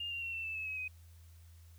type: tone with pitch steps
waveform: sine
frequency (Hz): 2815 / 2770 / 2725 / 2682 / 2639 / 2596 / 2555 / 2514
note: F7 / F7 / F7 / E7 / E7 / E7 / D#7 / D#7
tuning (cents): +13 / -15 / -43 / +29 / +1 / -27 / +45 / +17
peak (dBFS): -37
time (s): 0-0.88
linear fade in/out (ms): 5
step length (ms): 110
effects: added 83 Hz sine -54 dBFS peak until 1.78 s + white hiss -68 dBFS RMS until 1.78 s